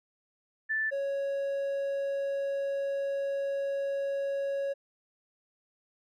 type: tone pair in turn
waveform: sine / triangle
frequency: 1760 / 554.4 Hz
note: A6 / C#5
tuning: 0 / 0 cents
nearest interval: octave + minor sixth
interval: 2000 cents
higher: first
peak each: -27 dBFS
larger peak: neither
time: 0.69-0.91 / 0.91-4.74 s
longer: second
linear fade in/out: 20 ms
effects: none